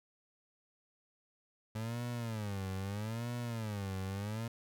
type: tone with vibrato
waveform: 30% pulse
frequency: 107.2 Hz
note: A2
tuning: 45 cents flat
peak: -34 dBFS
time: 1.75-4.48 s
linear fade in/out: 5 ms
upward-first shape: sine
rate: 0.78 Hz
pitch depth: 210 cents each way
effects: none